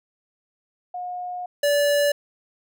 sine / square tone pair in turn, 720 / 578.3 Hz, F#5 / D5, -47 / -27 cents, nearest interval major third, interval 380 cents, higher first, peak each -28 / -18 dBFS, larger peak second, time 0.94-1.46 / 1.63-2.12 s, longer first, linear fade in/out 5 ms, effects none

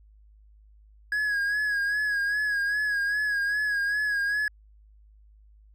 triangle tone with vibrato, 1662 Hz, G#6, 1 cent sharp, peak -22 dBFS, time 1.12-4.48 s, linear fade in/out 2 ms, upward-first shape sine, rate 2.5 Hz, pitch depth 47 cents each way, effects added 52 Hz sine -52 dBFS peak until 5.74 s

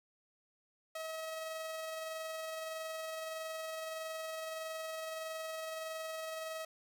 sawtooth tone with amplitude modulation, 640 Hz, D#5, 49 cents sharp, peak -35 dBFS, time 0.95-6.65 s, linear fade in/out 5 ms, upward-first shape sine, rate 21.6 Hz, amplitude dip 25%, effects none

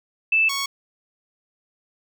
sine / 10% pulse tone pair in turn, 2637 / 1108.7 Hz, E7 / C#6, 0 / 0 cents, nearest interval octave + minor third, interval 1500 cents, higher first, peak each -15 dBFS, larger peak neither, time 0.32-0.49 / 0.49-0.66 s, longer neither, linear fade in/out 5 ms, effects none

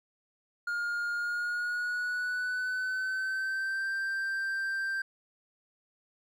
triangle tone with pitch glide, 1418 to 1573.4 Hz, F6 to G6, +26 to +6 cents, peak -28 dBFS, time 0.67-5.02 s, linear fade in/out 5 ms, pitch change +180 cents, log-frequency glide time 1.15-3.9 s, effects none

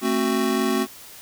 square chord, F# diminished, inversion first, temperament just, 222 / 266.4 / 370 Hz, A3 / C4 / F#4, +16 / +31 / 0 cents, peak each -25 dBFS, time 0.01-0.87 s, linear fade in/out 50 ms, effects white hiss -43 dBFS RMS until 1.21 s

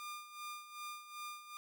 sawtooth tone with tremolo, 1204 Hz, D6, 43 cents sharp, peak -39 dBFS, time 0-1.57 s, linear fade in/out 0 ms, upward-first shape sine, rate 2.6 Hz, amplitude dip 70%, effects none

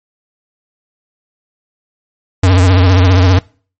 square tone with vibrato, 91.9 Hz, F#2, 11 cents flat, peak -6 dBFS, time 2.43-3.39 s, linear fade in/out 5 ms, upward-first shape triangle, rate 15 Hz, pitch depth 99 cents each way, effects noise-tail reverb RT60 0.4 s tail -24 dB re dry + MP3 32 kbps

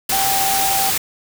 sine tone in noise, 780 Hz, G5, 9 cents flat, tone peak -19 dBFS, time 0.12-0.9 s, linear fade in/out 5 ms, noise white, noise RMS -19 dBFS, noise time 0.09-0.98 s, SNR -3 dB, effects none

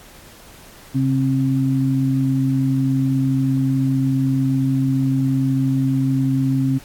sine tone pair together, 134.7 / 266.2 Hz, C#3 / C4, -49 / +30 cents, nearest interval octave, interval 1179 cents, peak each -18 dBFS, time 0.94-6.79 s, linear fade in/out 20 ms, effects pink hiss -44 dBFS RMS until 6.84 s + AAC 64 kbps

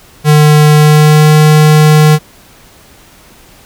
square tone with pitch glide, 150.8 to 152.91 Hz, D3 to D#3, +46 to -30 cents, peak -3 dBFS, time 0.24-2.19 s, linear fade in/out 50 ms, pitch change +24 cents, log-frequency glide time 0.73-1.32 s, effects pink hiss -40 dBFS RMS until 3.65 s

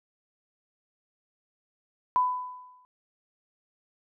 sine tone with exponential decay, 1000 Hz, B5, 21 cents sharp, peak -18 dBFS, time 2.16-2.85 s, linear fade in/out 0 ms, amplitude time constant 150 ms, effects none

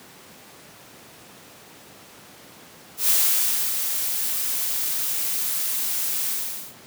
blue noise with ADSR envelope, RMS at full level -18 dBFS, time 2.97-6.75 s, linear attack 120 ms, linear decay 620 ms, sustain -7 dB, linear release 460 ms, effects pink hiss -46 dBFS RMS until 6.86 s + high-pass 150 Hz 12 dB/octave

